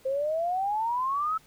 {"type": "exponential sweep", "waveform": "sine", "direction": "up", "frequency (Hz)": [520, 1318.5], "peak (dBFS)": -25, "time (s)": [0.05, 1.38], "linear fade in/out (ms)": 10, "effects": ["pink hiss -58 dBFS RMS until 1.46 s"]}